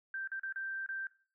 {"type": "tone with dropouts", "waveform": "sine", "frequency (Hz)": 1568, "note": "G6", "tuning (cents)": 0, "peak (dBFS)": -36, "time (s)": [0.14, 1.07], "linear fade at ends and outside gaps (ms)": 2, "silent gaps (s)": [[0.275, 0.317], [0.396, 0.433], [0.525, 0.559], [0.863, 0.889]], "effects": ["noise-tail reverb RT60 0.4 s tail -17 dB re dry"]}